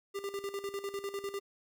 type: tone with tremolo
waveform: square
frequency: 398.2 Hz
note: G4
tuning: 27 cents sharp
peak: -35 dBFS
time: 0.14-1.4 s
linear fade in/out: 20 ms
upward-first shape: square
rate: 10 Hz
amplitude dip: 70%
effects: none